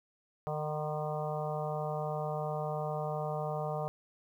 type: harmonic tone with a mistuned harmonic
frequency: 151.9 Hz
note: D#3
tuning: 41 cents flat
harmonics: 1 / 3 / 4 / 5 / 6 / 7 / 8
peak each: -37 / -40 / -38 / -39 / -46 / -46 / -46 dBFS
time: 0.47-3.88 s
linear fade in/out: 0 ms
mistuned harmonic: 6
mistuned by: +73 cents
effects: 11-bit